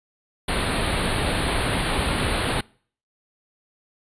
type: band-stop noise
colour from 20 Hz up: pink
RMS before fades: -23 dBFS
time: 0.48-2.61 s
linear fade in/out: 5 ms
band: 4400 to 8800 Hz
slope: 96 dB/octave
effects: noise-tail reverb RT60 0.5 s tail -25 dB re dry + resampled to 22050 Hz